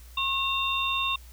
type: tone cluster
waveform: sine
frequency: 1082 / 2740 / 3641 Hz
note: C#6 / F7 / A#7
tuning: -42 / -34 / -41 cents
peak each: -29 dBFS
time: 0.17-1.16 s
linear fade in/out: 5 ms
effects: added 60 Hz sine -45 dBFS peak until 1.32 s + white hiss -55 dBFS RMS until 1.32 s